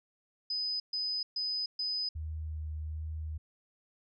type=tone bursts; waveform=sine; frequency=5010 Hz; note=D#8; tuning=11 cents sharp; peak=-31 dBFS; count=4; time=0.5-2.09 s; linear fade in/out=5 ms; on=300 ms; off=130 ms
type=tone with vibrato; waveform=sine; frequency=77.78 Hz; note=D#2; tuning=in tune; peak=-35 dBFS; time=2.15-3.38 s; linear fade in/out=10 ms; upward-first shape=sine; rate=1.3 Hz; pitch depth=15 cents each way
effects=none